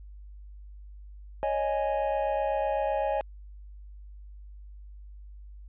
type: chord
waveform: triangle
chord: C# suspended second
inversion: none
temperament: equal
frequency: 554.4 / 622.3 / 830.6 Hz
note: C#5 / D#5 / G#5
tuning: 0 / 0 / 0 cents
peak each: -28 dBFS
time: 1.43-3.21 s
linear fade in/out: 0 ms
effects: added 50 Hz sine -43 dBFS peak until 5.68 s + resampled to 8000 Hz